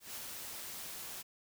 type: noise with ADSR envelope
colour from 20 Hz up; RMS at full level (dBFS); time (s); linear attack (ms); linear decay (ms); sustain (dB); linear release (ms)
white; -43; 0-1.23; 150; 41; -2; 21
effects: none